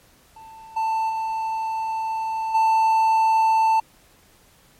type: tone with level steps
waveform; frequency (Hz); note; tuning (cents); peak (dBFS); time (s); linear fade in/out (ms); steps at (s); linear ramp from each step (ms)
triangle; 888; A5; +16; -38 / -18 / -21 / -13; 0.36-3.8; 5; 0.76 / 1.09 / 2.54; 10
effects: pink hiss -55 dBFS RMS until 4.79 s + MP3 64 kbps